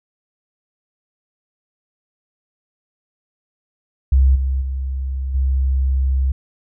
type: tone with level steps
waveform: sine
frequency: 66.3 Hz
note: C2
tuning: 23 cents sharp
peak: -9 / -16 / -20 / -14 dBFS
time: 4.12-6.32 s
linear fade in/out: 5 ms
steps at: 4.35 / 4.61 / 5.34 s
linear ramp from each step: 10 ms
effects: none